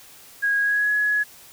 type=tone with pitch glide; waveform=sine; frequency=1644 to 1685.3 Hz; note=G#6 to G#6; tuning=-18 to +25 cents; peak=-18 dBFS; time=0.42-1.24 s; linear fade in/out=20 ms; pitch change=+43 cents; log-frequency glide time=0.59-0.92 s; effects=white hiss -47 dBFS RMS until 1.52 s